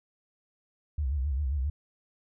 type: tone with vibrato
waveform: sine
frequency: 69.3 Hz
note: C#2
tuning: in tune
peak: -26 dBFS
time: 0.98-1.7 s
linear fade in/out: 5 ms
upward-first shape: sine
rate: 7.5 Hz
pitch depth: 160 cents each way
effects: none